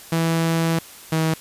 sawtooth tone pair in turn, 164.6 / 160.01 Hz, E3 / D#3, -2 / +49 cents, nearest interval unison, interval 49 cents, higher first, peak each -14 dBFS, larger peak neither, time 0.12-0.79 / 1.12-1.34 s, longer first, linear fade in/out 5 ms, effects white hiss -42 dBFS RMS until 1.4 s + resampled to 32000 Hz

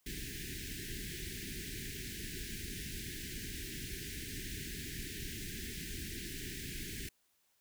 pink band-stop noise, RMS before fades -43 dBFS, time 0.06-7.09 s, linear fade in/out 5 ms, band 420 to 1600 Hz, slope 96 dB/octave, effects white hiss -75 dBFS RMS until 7.6 s

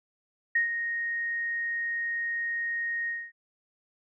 sine tone with ADSR envelope, 1864.7 Hz, A#6, in tune, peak -20 dBFS, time 0.55-3.32 s, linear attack 7 ms, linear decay 120 ms, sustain -8 dB, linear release 240 ms, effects none

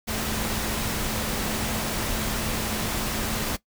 sine tone in noise, 217.7 Hz, A3, 18 cents flat, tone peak -34 dBFS, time 0.07-3.57 s, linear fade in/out 20 ms, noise pink, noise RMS -28 dBFS, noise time 0.07-3.57 s, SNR -9 dB, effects noise-tail reverb RT60 0.1 s tail -18 dB re dry

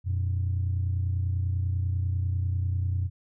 sine tone pair together, 90 / 120.14 Hz, F#2 / B2, -47 / -47 cents, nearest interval perfect fourth, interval 500 cents, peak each -24 / -31 dBFS, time 0.04-3.1 s, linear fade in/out 50 ms, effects tanh soft clip ceiling -19 dBFS

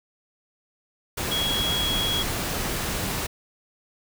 sine tone in noise, 3322 Hz, G#7, in tune, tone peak -24 dBFS, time 1.31-2.23 s, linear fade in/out 10 ms, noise pink, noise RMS -28 dBFS, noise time 1.17-3.27 s, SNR +1 dB, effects none

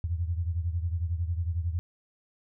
sine beating tone pair, 82.9 / 93.9 Hz, E2 / F#2, +10 / +26 cents, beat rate 11 Hz, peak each -28 / -33 dBFS, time 0.04-1.79 s, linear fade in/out 0 ms, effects none

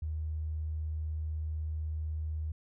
triangle tone with tanh clipping, 78 Hz, D#2, 5 cents sharp, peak -32 dBFS, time 0.02-2.52 s, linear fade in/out 5 ms, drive 3 dB, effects none

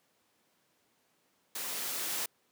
white noise with level ramp, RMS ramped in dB -38 to -34 dBFS, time 1.55-2.26 s, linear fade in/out 5 ms, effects pink hiss -72 dBFS RMS until 2.51 s + high-pass 200 Hz 12 dB/octave

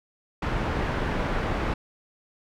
pink low-pass noise, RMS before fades -27 dBFS, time 0.42-1.74 s, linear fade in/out 5 ms, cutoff 1900 Hz, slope 12 dB/octave, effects none

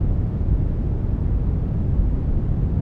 white low-pass noise, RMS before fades -20 dBFS, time 0-2.81 s, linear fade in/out 10 ms, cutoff 100 Hz, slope 12 dB/octave, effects none

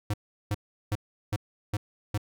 square tone bursts, 103.83 Hz, G#2, in tune, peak -26 dBFS, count 6, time 0.1-2.178 s, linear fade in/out 5 ms, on 38 ms, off 370 ms, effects none

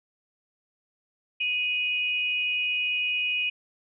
sine tone pair together, 2489 / 2902 Hz, D#7 / F#7, 0 / -34 cents, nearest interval minor third, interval 266 cents, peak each -25 / -30 dBFS, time 1.4-3.5 s, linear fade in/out 10 ms, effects none

